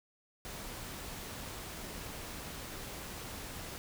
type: noise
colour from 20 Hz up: pink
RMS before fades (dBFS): -44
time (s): 0.45-3.78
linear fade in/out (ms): 0
effects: none